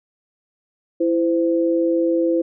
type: tone pair together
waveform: sine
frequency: 332.9 / 514 Hz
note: E4 / C5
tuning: +17 / -31 cents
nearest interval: minor sixth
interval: 752 cents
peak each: -17 / -20 dBFS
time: 1-2.42 s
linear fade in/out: 10 ms
effects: none